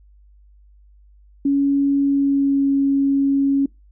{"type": "tone with pitch glide", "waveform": "sine", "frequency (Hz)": [279.5, 276.3], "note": ["C#4", "C#4"], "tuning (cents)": [14, -6], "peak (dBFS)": -14, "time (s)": [1.45, 3.66], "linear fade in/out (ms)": 5, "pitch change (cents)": -20, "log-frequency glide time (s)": [2.01, 2.7], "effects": ["noise-tail reverb RT60 0.2 s tail -24 dB re dry", "added 50 Hz sine -47 dBFS peak until 3.91 s"]}